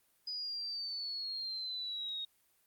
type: exponential sweep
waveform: sine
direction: down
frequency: 4969 to 3729 Hz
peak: -37 dBFS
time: 0.27-2.25 s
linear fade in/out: 5 ms
effects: white hiss -72 dBFS RMS until 2.66 s + Opus 32 kbps